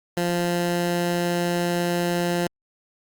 15% pulse tone, 174.2 Hz, F3, 4 cents flat, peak -15 dBFS, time 0.17-2.47 s, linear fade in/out 2 ms, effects Opus 48 kbps

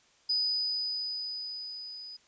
sine tone with level ramp, 4978 Hz, D#8, in tune, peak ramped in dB -25 to -42 dBFS, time 0.29-2.17 s, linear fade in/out 10 ms, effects white hiss -64 dBFS RMS until 2.27 s + resampled to 16000 Hz

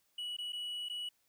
triangle tone with dropouts, 2935 Hz, F#7, 15 cents flat, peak -36 dBFS, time 0.18-1.09 s, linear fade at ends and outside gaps 5 ms, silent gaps 0.367-0.385 / 0.523-0.53 / 0.887-0.897 s, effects white hiss -75 dBFS RMS until 1.28 s

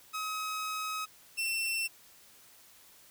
sawtooth tone pair in turn, 1272 / 2695 Hz, D#6 / E7, +38 / +38 cents, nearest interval octave + minor second, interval 1300 cents, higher second, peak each -30 / -27 dBFS, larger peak second, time 0.13-1.06 / 1.37-1.88 s, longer first, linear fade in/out 20 ms, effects white hiss -58 dBFS RMS until 3.1 s

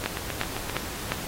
two click trains, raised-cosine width 0.3 ms, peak -9 / -14 dBFS, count 4 / 6, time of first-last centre 0.06-1.12 / 0.04-0.697 s, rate 2.83 / 7.61 Hz, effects pink hiss -36 dBFS RMS until 1.27 s + AAC 48 kbps

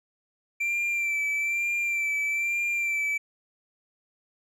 triangle tone with vibrato, 2349 Hz, D7, in tune, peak -23 dBFS, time 0.6-3.18 s, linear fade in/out 10 ms, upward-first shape sine, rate 1.1 Hz, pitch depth 32 cents each way, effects none

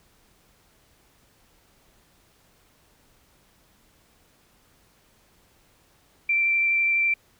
sine tone with vibrato, 2349 Hz, D7, in tune, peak -19 dBFS, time 6.29-7.14 s, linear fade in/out 5 ms, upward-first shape triangle, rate 12 Hz, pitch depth 10 cents each way, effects pink hiss -61 dBFS RMS until 7.39 s

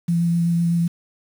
sine tone with vibrato, 170 Hz, F3, 46 cents flat, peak -16 dBFS, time 0.08-0.88 s, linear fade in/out 10 ms, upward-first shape sine, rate 7.9 Hz, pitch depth 13 cents each way, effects 7-bit

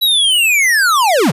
square linear sweep, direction down, 3951 to 107.7 Hz, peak -10 dBFS, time 0.01-1.32 s, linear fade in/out 20 ms, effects resampled to 32000 Hz

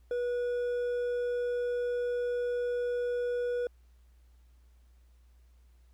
triangle tone with hard clipping, 486.5 Hz, B4, 26 cents flat, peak -30 dBFS, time 0.11-3.67 s, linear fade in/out 2 ms, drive 7 dB, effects added 60 Hz sine -57 dBFS peak until 5.93 s + pink hiss -74 dBFS RMS until 5.93 s

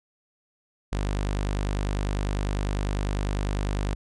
sawtooth tone, 50 Hz, G1, 35 cents sharp, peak -21 dBFS, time 0.92-3.95 s, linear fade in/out 10 ms, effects resampled to 22050 Hz

